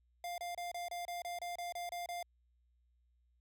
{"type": "tone bursts", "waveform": "square", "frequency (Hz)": 700, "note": "F5", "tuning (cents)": 4, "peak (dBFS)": -40, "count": 12, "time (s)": [0.24, 2.228], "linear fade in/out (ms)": 2, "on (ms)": 140, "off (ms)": 28, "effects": ["added 60 Hz sine -70 dBFS peak until 3.4 s"]}